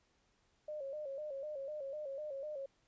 sine tone with vibrato, 575 Hz, D5, 37 cents flat, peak -40 dBFS, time 0.68-2.66 s, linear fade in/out 5 ms, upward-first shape square, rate 4 Hz, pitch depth 90 cents each way, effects pink hiss -75 dBFS RMS until 2.87 s + resampled to 16000 Hz

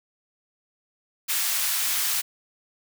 white high-pass noise, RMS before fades -25 dBFS, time 1.28-2.22 s, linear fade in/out 20 ms, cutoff 1200 Hz, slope 12 dB/octave, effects none

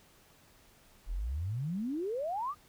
sine exponential sweep, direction up, 36.34 to 1256 Hz, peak -32 dBFS, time 1.06-2.55 s, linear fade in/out 50 ms, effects pink hiss -62 dBFS RMS until 2.68 s

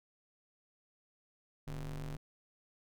square ring-modulated tone, 62.5 Hz, B1, 21 cents sharp, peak -37 dBFS, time 1.67-2.17 s, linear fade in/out 10 ms, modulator 86.1 Hz, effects none

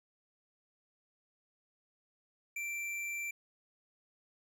triangle tone with tanh clipping, 2349 Hz, D7, in tune, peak -38 dBFS, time 2.56-3.31 s, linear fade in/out 5 ms, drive 18 dB, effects none

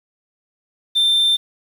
sine tone, 3575 Hz, A7, 27 cents sharp, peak -10 dBFS, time 0.95-1.37 s, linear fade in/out 20 ms, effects tanh soft clip ceiling -12 dBFS + 7-bit

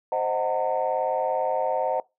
sine chord, C half-diminished seventh, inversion none, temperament equal with one note detuned, 523.3 / 622.3 / 740 / 909.5 Hz, C5 / Eb5 / Gb5 / Bb5, 0 / 0 / 0 / -43 cents, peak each -27 dBFS, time 0.12-2 s, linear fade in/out 2 ms, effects noise-tail reverb RT60 0.2 s tail -21 dB re dry + tanh soft clip ceiling -14 dBFS

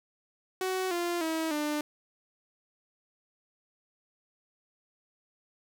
sawtooth tone with pitch steps, 374 / 346.9 / 321.8 / 298.6 Hz, F#4 / F4 / E4 / D4, +19 / -12 / -42 / +29 cents, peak -25 dBFS, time 0.61-1.81 s, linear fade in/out 2 ms, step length 300 ms, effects 9-bit

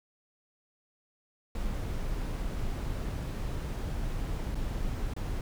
brown noise with dropouts, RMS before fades -33 dBFS, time 1.55-5.41 s, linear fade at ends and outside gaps 2 ms, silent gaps 4.547-4.553 / 5.137-5.164 s, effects none

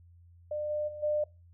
sine tone with level steps, 600 Hz, D5, 37 cents sharp, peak -31 / -29 / -39 / -26 dBFS, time 0.51-1.24 s, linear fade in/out 5 ms, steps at 0.69 / 0.87 / 1.02 s, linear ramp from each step 20 ms, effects noise-tail reverb RT60 0.3 s tail -25 dB re dry + added 86 Hz sine -54 dBFS peak until 1.53 s

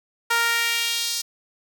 sawtooth tone with high-pass filter sweep, 465.5 Hz, A#4, 2 cents flat, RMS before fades -23 dBFS, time 0.3-1.22 s, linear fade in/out 10 ms, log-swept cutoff 1200 to 5100 Hz, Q 1.7, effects none

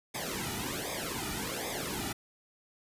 pink noise with flanger, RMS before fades -36 dBFS, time 0.14-2.13 s, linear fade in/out 10 ms, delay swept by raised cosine 0.69 to 1.89 ms, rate 1.3 Hz, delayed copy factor -0.95, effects resampled to 32000 Hz

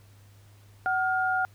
sine tone pair together, 750.2 / 1417 Hz, F#5 / F6, +24 / +25 cents, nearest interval major seventh, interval 1101 cents, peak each -26 dBFS, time 0.86-1.45 s, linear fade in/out 0 ms, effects added 101 Hz sine -52 dBFS peak until 1.54 s + pink hiss -61 dBFS RMS until 1.54 s

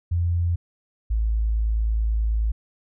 sine tone pair in turn, 86.1 / 54.66 Hz, F2 / A1, -24 / -11 cents, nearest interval minor sixth, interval 787 cents, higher first, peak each -19 dBFS, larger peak neither, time 0.11-0.56 / 1.1-2.52 s, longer second, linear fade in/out 10 ms, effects none

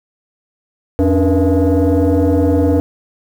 sine tone with frequency modulation, 104.8 Hz, G#2, 16 cents sharp, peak -8 dBFS, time 0.99-2.8 s, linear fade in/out 0 ms, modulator 190 Hz, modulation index 2.3, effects tanh soft clip ceiling -7 dBFS + 7-bit

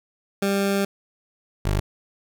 20% pulse tone pair in turn, 198.1 / 50.26 Hz, G3 / G1, +18 / +44 cents, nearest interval 2 octaves, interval 2374 cents, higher first, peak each -15 dBFS, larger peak neither, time 0.42-0.85 / 1.65-1.8 s, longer first, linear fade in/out 5 ms, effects none

